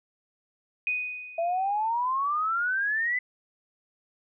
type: tone with exponential decay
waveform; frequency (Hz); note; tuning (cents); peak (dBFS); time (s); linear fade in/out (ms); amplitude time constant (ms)
sine; 2489; D#7; 0; -23; 0.87-1.89; 1; 220
type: exponential sweep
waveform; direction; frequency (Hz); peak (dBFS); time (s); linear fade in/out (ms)
sine; up; 659.3 to 2029; -24; 1.38-3.19; 5
effects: none